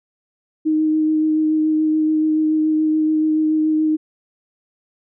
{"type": "tone with vibrato", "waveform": "sine", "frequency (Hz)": 311.1, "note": "D#4", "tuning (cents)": 0, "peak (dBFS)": -14, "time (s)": [0.65, 3.97], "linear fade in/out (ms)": 20, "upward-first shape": "sine", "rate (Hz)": 7, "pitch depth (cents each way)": 12, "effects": []}